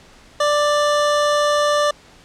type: tone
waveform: 25% pulse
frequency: 589 Hz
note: D5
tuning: 5 cents sharp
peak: -11 dBFS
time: 0.4-1.91 s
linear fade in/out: 5 ms
effects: pink hiss -47 dBFS RMS until 2.24 s + low-pass 7000 Hz 12 dB/octave